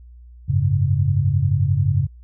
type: chord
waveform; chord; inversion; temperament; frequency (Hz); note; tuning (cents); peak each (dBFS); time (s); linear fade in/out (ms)
sine; F# suspended second; none; equal; 92.5 / 103.83 / 138.59; F#2 / G#2 / C#3; 0 / 0 / 0; -20 / -20 / -19; 0.48-2.07; 20
effects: added 60 Hz sine -40 dBFS peak until 2.23 s